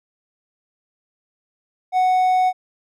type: tone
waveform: triangle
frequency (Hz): 740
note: F#5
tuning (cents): 0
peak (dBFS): -12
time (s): 1.92-2.53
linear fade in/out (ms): 50
effects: none